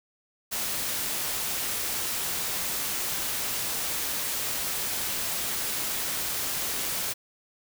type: noise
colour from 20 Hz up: white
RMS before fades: -30 dBFS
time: 0.51-7.14 s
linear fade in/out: 20 ms
effects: none